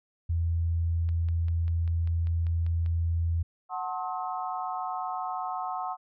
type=tone; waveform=sine; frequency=83.7 Hz; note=E2; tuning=27 cents sharp; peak=-24 dBFS; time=0.29-3.43 s; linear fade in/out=10 ms
type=click train; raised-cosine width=0.3 ms; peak=-34 dBFS; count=10; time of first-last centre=1.09-2.862 s; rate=5.08 Hz
type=chord; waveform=sine; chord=F# diminished seventh; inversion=none; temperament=just; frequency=740 / 888 / 1065.6 / 1278.7 Hz; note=F#5 / A5 / C6 / Eb6; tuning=0 / +16 / +31 / +47 cents; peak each=-33 / -38 / -36 / -38 dBFS; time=3.69-5.97 s; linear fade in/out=50 ms
effects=none

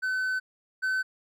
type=tone pair in turn; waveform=triangle; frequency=1517 / 1522.9 Hz; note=F#6 / F#6; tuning=+43 / +49 cents; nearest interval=unison; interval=6 cents; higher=second; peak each=-24 / -23 dBFS; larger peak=second; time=0.02-0.4 / 0.82-1.03 s; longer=first; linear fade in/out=20 ms; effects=none

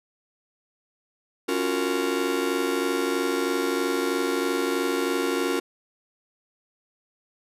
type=chord; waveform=45% pulse; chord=Gb major seventh; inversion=second; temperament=just; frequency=277.5 / 346.9 / 370 / 462.5 Hz; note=Db4 / F4 / Gb4 / Bb4; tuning=+2 / -12 / 0 / -14 cents; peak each=-29 dBFS; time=1.48-5.6 s; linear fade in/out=10 ms; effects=resampled to 32000 Hz

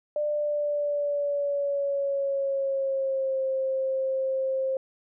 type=tone with pitch glide; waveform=sine; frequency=595 to 530.1 Hz; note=D5 to C5; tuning=+22 to +23 cents; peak=-24 dBFS; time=0.16-4.77 s; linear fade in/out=2 ms; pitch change=-199 cents; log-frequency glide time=0.29-3.42 s; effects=none

